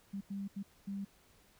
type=tone bursts at uneven times; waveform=sine; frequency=198.1 Hz; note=G3; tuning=18 cents sharp; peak=-37 dBFS; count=4; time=0.13-0.21 / 0.3-0.48 / 0.56-0.63 / 0.87-1.05 s; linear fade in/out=10 ms; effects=pink hiss -66 dBFS RMS until 1.59 s